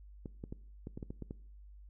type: clicks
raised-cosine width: 3 ms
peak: -29 dBFS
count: 9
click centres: 0.258 / 0.439 / 0.525 / 0.871 / 0.975 / 1.028 / 1.105 / 1.223 / 1.309 s
effects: noise-tail reverb RT60 0.6 s tail -21 dB re dry + added 50 Hz sine -51 dBFS peak until 1.89 s